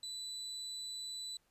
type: tone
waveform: 35% pulse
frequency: 3979 Hz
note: B7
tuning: 12 cents sharp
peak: -39 dBFS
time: 0.03-1.37 s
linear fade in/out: 2 ms
effects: pink hiss -75 dBFS RMS until 1.5 s + resampled to 32000 Hz